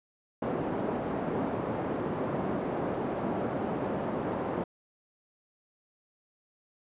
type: band-pass noise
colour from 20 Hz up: pink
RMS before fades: -32 dBFS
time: 0.42-4.64 s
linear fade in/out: 5 ms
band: 200 to 750 Hz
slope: 12 dB/octave
effects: resampled to 8000 Hz